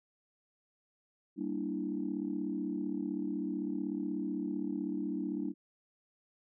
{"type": "chord", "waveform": "sine", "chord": "E half-diminished seventh", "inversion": "first", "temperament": "equal", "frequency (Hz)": [196, 233.1, 293.7, 329.6], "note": ["G3", "Bb3", "D4", "E4"], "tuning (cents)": [0, 0, 0, 0], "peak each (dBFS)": [-39, -40, -36, -39], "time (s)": [1.36, 5.54], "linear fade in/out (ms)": 50, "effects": ["tanh soft clip ceiling -23 dBFS"]}